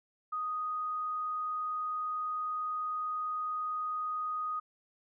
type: tone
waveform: sine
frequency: 1244.5 Hz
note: D#6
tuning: in tune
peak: -32 dBFS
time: 0.32-4.6 s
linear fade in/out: 10 ms
effects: none